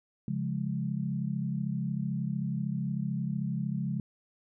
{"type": "chord", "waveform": "sine", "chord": "Db major", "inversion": "none", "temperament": "equal", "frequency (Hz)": [138.59, 174.61, 207.7], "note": ["Db3", "F3", "Ab3"], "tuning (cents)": [0, 0, 0], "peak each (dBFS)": [-33, -34, -34], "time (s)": [0.28, 4], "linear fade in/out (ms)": 2, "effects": []}